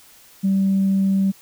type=tone; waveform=sine; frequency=193.9 Hz; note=G3; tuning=19 cents flat; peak=-14 dBFS; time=0.43-1.32 s; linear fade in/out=20 ms; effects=tanh soft clip ceiling -11 dBFS + white hiss -49 dBFS RMS until 1.41 s